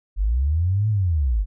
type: linear two-way sweep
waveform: sine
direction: up then down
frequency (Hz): 44 to 110 to 44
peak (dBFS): -17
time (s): 0.16-1.46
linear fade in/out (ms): 50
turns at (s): 0.89
effects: none